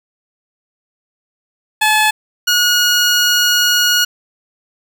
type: tone pair in turn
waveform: 15% pulse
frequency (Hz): 860 / 1446.3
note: A5 / F#6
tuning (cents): -40 / -40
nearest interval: major sixth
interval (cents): 900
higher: second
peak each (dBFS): -4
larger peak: neither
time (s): 1.81-2.11 / 2.47-4.05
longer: second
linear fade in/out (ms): 10
effects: none